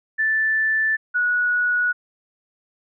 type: tone pair in turn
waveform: sine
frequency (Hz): 1760 / 1463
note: A6 / F#6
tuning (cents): 0 / -20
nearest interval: minor third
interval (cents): 320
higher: first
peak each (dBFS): -17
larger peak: neither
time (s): 0.18-0.97 / 1.14-1.93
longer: neither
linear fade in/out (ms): 20
effects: none